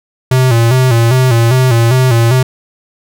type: tone with vibrato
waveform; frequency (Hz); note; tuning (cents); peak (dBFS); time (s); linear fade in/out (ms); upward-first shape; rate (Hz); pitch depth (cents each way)
square; 122.3; B2; -16; -7; 0.31-2.43; 5; square; 2.5; 94
effects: none